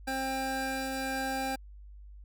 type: tone pair together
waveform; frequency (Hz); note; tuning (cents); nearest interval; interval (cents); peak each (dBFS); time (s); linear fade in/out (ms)
25% pulse; 265.4 / 795.3; C4 / G5; +25 / +25; octave + perfect fifth; 1900; -31 / -30; 0.07-1.56; 10
effects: added 50 Hz sine -46 dBFS peak until 2.24 s